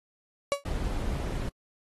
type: tone with exponential decay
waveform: 35% pulse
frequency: 565 Hz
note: C#5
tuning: 33 cents sharp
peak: -18 dBFS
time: 0.52-0.64 s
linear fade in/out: 0 ms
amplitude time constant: 24 ms
type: noise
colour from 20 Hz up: brown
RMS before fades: -31 dBFS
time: 0.65-1.49 s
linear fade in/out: 5 ms
effects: AAC 32 kbps